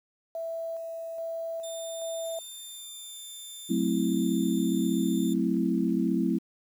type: tone with tremolo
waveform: sine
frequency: 659.3 Hz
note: E5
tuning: in tune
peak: -31 dBFS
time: 0.35-2.39 s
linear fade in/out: 2 ms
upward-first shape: square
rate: 1.2 Hz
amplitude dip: 30%
type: tone with pitch glide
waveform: 15% pulse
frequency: 3600 to 3565 Hz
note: A7 to A7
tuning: +39 to +22 cents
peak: -34 dBFS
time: 1.63-5.34 s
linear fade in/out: 10 ms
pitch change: -17 cents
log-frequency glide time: 2.19-3.23 s
type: chord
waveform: sine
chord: F# half-diminished seventh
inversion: none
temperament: equal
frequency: 185 / 220 / 261.6 / 329.6 Hz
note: F#3 / A3 / C4 / E4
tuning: 0 / 0 / 0 / 0 cents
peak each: -29 dBFS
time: 3.69-6.39 s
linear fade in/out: 20 ms
effects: 9-bit